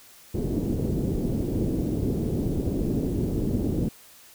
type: low-pass noise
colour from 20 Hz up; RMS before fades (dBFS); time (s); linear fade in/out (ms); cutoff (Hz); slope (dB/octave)
white; -26; 0.34-3.89; 10; 360; 24
effects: white hiss -51 dBFS RMS until 4.34 s